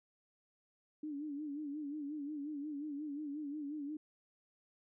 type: tone with vibrato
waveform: sine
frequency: 293.7 Hz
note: D4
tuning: in tune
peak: -39 dBFS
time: 1.03-3.97 s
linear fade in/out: 5 ms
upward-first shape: sine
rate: 5.6 Hz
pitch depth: 86 cents each way
effects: none